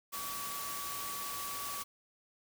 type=tone in noise; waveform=sine; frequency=1140 Hz; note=C#6; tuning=48 cents sharp; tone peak=-42 dBFS; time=0.12-1.84 s; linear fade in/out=20 ms; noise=white; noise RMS=-41 dBFS; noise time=0.12-1.84 s; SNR=-4 dB; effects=none